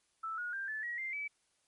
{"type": "tone with pitch steps", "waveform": "sine", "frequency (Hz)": [1318.5, 1446.2, 1586.2, 1739.8, 1908.2, 2093, 2296], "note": ["E6", "F#6", "G6", "A6", "A#6", "C7", "D7"], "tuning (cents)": [0, -40, 20, -20, 40, 0, -40], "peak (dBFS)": -36, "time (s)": [0.23, 1.28], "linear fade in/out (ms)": 10, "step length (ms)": 150, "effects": ["white hiss -75 dBFS RMS until 1.67 s", "MP3 48 kbps"]}